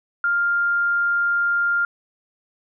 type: tone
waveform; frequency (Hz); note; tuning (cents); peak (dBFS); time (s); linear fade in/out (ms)
sine; 1400; F6; +4; -17; 0.24-1.85; 2
effects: none